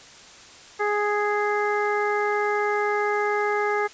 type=harmonic tone; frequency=415.3 Hz; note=G#4; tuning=in tune; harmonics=1 / 2 / 3 / 4 / 5; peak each=-24 / -27 / -29 / -30 / -31 dBFS; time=0.79-3.88 s; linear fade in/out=20 ms; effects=white hiss -46 dBFS RMS until 3.93 s + resampled to 16000 Hz